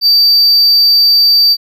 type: tone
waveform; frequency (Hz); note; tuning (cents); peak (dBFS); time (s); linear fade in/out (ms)
triangle; 4640; D8; -22; -4; 0.01-1.57; 50
effects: none